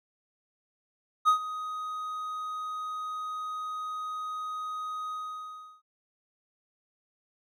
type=tone with ADSR envelope; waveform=triangle; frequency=1252 Hz; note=D#6; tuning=10 cents sharp; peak=-15 dBFS; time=1.25-5.82 s; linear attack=32 ms; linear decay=100 ms; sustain=-16 dB; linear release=700 ms; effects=none